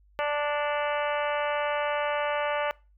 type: harmonic tone with a mistuned harmonic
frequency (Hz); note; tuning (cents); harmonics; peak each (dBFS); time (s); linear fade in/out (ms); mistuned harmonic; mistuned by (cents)
293.7; D4; 0; 2 / 3 / 4 / 5 / 6 / 7 / 8 / 9 / 10; -28 / -32 / -34 / -36 / -38 / -39 / -40 / -41 / -42; 0.19-2.71; 0; 8; -30
effects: noise-tail reverb RT60 0.3 s tail -23 dB re dry + added 50 Hz sine -57 dBFS peak until 2.97 s